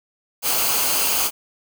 white noise with comb filter, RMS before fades -20 dBFS, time 0.42-1.31 s, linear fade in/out 50 ms, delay 0.54 ms, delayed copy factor -0.55, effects none

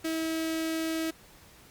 sawtooth tone with notch filter, 322.6 Hz, E4, 37 cents flat, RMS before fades -31 dBFS, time 0.04-1.11 s, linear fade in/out 10 ms, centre 920 Hz, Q 1.4, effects pink hiss -55 dBFS RMS until 1.7 s + Opus 48 kbps

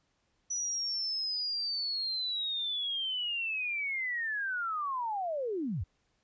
sine linear sweep, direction down, 5920 to 65.6 Hz, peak -31 dBFS, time 0.5-5.84 s, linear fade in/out 10 ms, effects pink hiss -75 dBFS RMS until 6.23 s + resampled to 16000 Hz

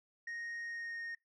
sine tone with pitch glide, 1864.7 to 1850.8 Hz, A#6 to A#6, 0 to -13 cents, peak -37 dBFS, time 0.27-1.15 s, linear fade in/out 5 ms, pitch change -13 cents, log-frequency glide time 0.63-1.01 s, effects noise-tail reverb RT60 0.2 s tail -25 dB re dry + tanh soft clip ceiling -39 dBFS

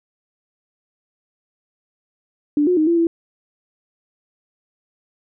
sine tone with pitch steps, 294 / 360.3 / 311 / 339.3 / 333.9 Hz, D4 / F#4 / D#4 / F4 / E4, +2 / -46 / -1 / -50 / +22 cents, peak -13 dBFS, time 2.57-3.07 s, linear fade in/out 2 ms, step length 100 ms, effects none

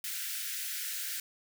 white high-pass noise, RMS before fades -37 dBFS, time 0.04-1.2 s, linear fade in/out 2 ms, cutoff 1400 Hz, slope 96 dB/octave, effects none

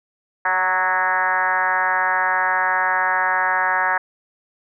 sine tone with frequency modulation, 1292 Hz, E6, 35 cents flat, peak -16 dBFS, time 0.45-3.98 s, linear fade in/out 5 ms, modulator 183 Hz, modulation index 3.1, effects none

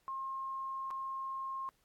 sine tone with dropouts, 1069 Hz, C6, 37 cents sharp, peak -37 dBFS, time 0.08-1.69 s, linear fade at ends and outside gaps 0 ms, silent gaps 0.905-0.91 s, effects pink hiss -74 dBFS RMS until 1.84 s + AAC 64 kbps

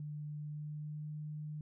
sine tone with pitch glide, 149.3 to 151.47 Hz, D3 to D#3, +29 to -46 cents, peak -40 dBFS, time 0-1.61 s, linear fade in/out 2 ms, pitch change +25 cents, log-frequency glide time 0.44-1.1 s, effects none

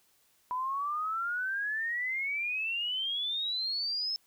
sine exponential sweep, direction up, 987.8 to 5274 Hz, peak -30 dBFS, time 0.51-4.16 s, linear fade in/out 0 ms, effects white hiss -68 dBFS RMS until 4.26 s

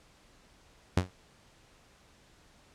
sawtooth tone with exponential decay, 91.6 Hz, F#2, 17 cents flat, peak -16 dBFS, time 0.97-1.11 s, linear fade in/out 5 ms, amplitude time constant 29 ms, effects pink hiss -61 dBFS RMS until 2.74 s + low-pass 8000 Hz 12 dB/octave

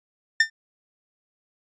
45% pulse tone with exponential decay, 1800 Hz, A6, 39 cents sharp, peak -11 dBFS, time 0.4-0.5 s, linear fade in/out 5 ms, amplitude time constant 21 ms, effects resampled to 16000 Hz

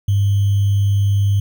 sine tone with sample-and-hold, 100 Hz, G2, 35 cents sharp, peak -12 dBFS, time 0.08-1.4 s, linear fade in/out 5 ms, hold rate 3150 Hz, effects none

